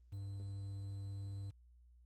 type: tone with quantisation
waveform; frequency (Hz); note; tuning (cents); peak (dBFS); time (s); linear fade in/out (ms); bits
triangle; 98.9; G2; +16; -40; 0.12-1.51; 10; 11
effects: added 60 Hz sine -61 dBFS peak until 2.05 s + Opus 32 kbps